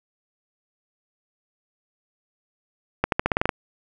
accelerating click train, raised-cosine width 0.5 ms, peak -4 dBFS, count 9, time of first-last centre 3.04-3.492 s, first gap 82 ms, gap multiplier 0.89, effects none

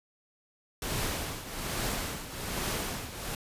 pink noise with tremolo, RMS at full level -31 dBFS, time 0.82-3.35 s, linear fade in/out 2 ms, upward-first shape triangle, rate 1.2 Hz, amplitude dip 75%, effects resampled to 32000 Hz

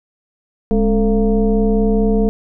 sine tone with frequency modulation, 207.7 Hz, G#3, in tune, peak -11 dBFS, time 0.71-2.29 s, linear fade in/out 0 ms, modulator 240 Hz, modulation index 1.2, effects none

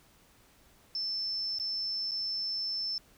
sine tone with dropouts, 5300 Hz, E8, 9 cents sharp, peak -31 dBFS, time 0.95-2.98 s, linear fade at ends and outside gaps 1 ms, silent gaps 1.586-1.598 / 2.111-2.117 s, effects pink hiss -62 dBFS RMS until 3.17 s

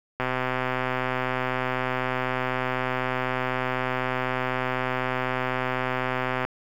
click train, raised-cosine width 0.5 ms, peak -11 dBFS, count 801, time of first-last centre 0.2-6.45 s, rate 128 Hz, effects 8-bit

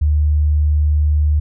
sine tone, 75 Hz, D2, 37 cents sharp, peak -11 dBFS, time 0.01-1.4 s, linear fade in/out 10 ms, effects none

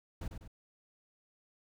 brown noise with echo, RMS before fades -38 dBFS, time 0.21-0.28 s, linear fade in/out 5 ms, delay 99 ms, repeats 2, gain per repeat -6 dB, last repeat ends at 0.478 s, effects none

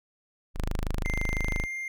sawtooth tone, 25.96 Hz, G#0, in tune, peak -23 dBFS, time 0.54-1.67 s, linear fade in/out 50 ms
triangle tone with pitch glide, 2093 to 2108 Hz, C7 to C7, 0 to +12 cents, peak -30 dBFS, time 1.05-1.88 s, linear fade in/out 2 ms, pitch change +12 cents, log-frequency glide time 1.38-1.72 s
effects none

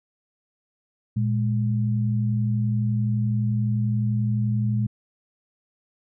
sine tone pair together, 116.1 / 207.7 Hz, A#2 / G#3, -7 / 0 cents, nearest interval minor seventh, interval 1007 cents, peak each -21 / -26 dBFS, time 1.16-4.87 s, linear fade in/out 10 ms, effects none

